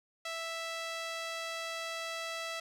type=tone with band-pass filter; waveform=sawtooth; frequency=659.3 Hz; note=E5; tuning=in tune; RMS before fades=-39 dBFS; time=0.25-2.6 s; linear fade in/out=5 ms; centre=3200 Hz; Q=0.63; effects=none